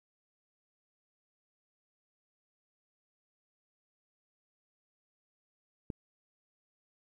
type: click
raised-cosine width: 3 ms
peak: -24 dBFS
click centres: 5.902 s
effects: 11-bit